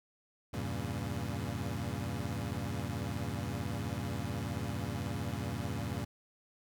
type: chord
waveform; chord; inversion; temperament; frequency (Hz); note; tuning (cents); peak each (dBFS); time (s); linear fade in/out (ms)
25% pulse; E diminished seventh; none; equal; 82.41 / 98 / 116.54 / 138.59; E2 / G2 / Bb2 / Db3; 0 / 0 / 0 / 0; -38 / -36 / -36 / -38; 0.53-6.05; 10
effects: none